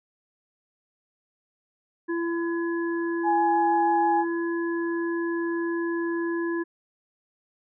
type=harmonic tone; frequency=337.7 Hz; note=E4; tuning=42 cents sharp; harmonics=1 / 3 / 5; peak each=-25 / -37 / -35 dBFS; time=2.08-6.64 s; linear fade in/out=20 ms
type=tone with vibrato; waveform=sine; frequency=833 Hz; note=G#5; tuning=5 cents sharp; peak=-20 dBFS; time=3.23-4.25 s; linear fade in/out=50 ms; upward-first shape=sine; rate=6.3 Hz; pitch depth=12 cents each way
effects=none